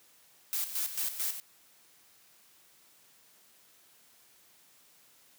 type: noise with tremolo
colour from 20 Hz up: blue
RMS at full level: -32 dBFS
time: 0.53-1.4 s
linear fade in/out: 0 ms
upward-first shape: square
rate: 4.5 Hz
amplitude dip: 65%
effects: white hiss -62 dBFS RMS until 5.38 s + high-pass 100 Hz 12 dB/octave